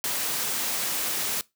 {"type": "high-pass noise", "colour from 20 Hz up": "white", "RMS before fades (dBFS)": -28, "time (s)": [0.04, 1.41], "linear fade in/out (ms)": 0, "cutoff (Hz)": 140, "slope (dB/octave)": 12, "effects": ["noise-tail reverb RT60 0.2 s tail -21 dB re dry"]}